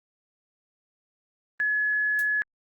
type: tone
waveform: sine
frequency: 1700 Hz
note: G#6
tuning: 40 cents sharp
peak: -22 dBFS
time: 1.6-2.42 s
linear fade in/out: 0 ms
type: noise with exponential decay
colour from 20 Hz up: blue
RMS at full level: -35 dBFS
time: 2.19-2.29 s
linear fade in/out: 0 ms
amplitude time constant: 21 ms
effects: Opus 32 kbps